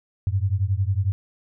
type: beating tone pair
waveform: sine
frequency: 92.5 / 103.5 Hz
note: F#2 / G#2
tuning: 0 / -5 cents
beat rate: 11 Hz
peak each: -22 / -23 dBFS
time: 0.27-1.12 s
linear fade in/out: 0 ms
effects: none